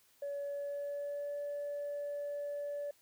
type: tone with pitch glide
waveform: sine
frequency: 568 to 577.6 Hz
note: C#5 to D5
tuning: +42 to -29 cents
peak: -35 dBFS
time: 0.22-2.91 s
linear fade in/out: 5 ms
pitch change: +29 cents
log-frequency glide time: 0.43-1.37 s
effects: tanh soft clip ceiling -34 dBFS + white hiss -68 dBFS RMS until 3.01 s